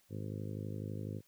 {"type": "harmonic tone", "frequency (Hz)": 52, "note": "G#1", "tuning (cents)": 3, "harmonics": [2, 3, 4, 5, 6, 7, 8, 9, 10], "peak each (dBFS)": [-41, -45, -47, -49, -51, -52, -53, -54, -55], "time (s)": [0.09, 1.22], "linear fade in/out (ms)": 50, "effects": ["white hiss -70 dBFS RMS until 1.27 s"]}